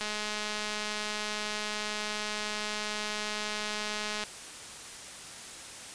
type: click train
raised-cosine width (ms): 0.2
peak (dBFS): -17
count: 893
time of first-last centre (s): 0.01-4.237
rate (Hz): 211
effects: white hiss -44 dBFS RMS until 5.94 s + resampled to 22050 Hz